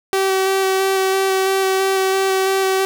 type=tone with vibrato; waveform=sawtooth; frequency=383.5 Hz; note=G4; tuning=38 cents flat; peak=-11 dBFS; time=0.13-2.85 s; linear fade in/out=0 ms; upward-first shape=square; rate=3 Hz; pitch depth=10 cents each way; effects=none